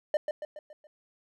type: tone with echo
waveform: triangle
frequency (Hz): 603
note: D5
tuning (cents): +46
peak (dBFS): -20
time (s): 0.14-0.17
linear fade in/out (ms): 2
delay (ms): 140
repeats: 5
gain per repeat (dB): -6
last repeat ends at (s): 0.87
effects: none